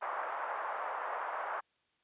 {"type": "band-pass noise", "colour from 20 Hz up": "white", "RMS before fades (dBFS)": -38, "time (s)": [0.01, 1.61], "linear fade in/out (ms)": 20, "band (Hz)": [620, 1300], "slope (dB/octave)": 24, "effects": ["white hiss -75 dBFS RMS until 2.03 s", "resampled to 8000 Hz"]}